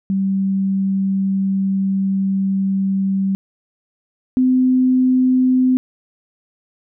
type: tone pair in turn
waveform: sine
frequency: 193.6 / 255.9 Hz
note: G3 / C4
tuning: -21 / -38 cents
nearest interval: perfect fourth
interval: 483 cents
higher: second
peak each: -15 / -11 dBFS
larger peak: second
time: 0.1-3.35 / 4.37-5.77 s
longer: first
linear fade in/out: 0 ms
effects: none